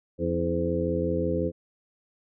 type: harmonic tone with a mistuned harmonic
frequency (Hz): 85.6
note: F2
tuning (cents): -34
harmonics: 1 / 2 / 3 / 4 / 5 / 6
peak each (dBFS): -32 / -31 / -33 / -31 / -31 / -29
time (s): 0.18-1.52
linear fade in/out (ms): 50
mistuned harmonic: 4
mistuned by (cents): -67
effects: none